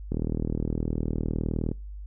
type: click train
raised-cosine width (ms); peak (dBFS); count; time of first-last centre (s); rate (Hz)
3; -15; 64; 0.12-1.715; 39.5
effects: noise-tail reverb RT60 0.3 s tail -25 dB re dry + added 50 Hz sine -36 dBFS peak until 2.06 s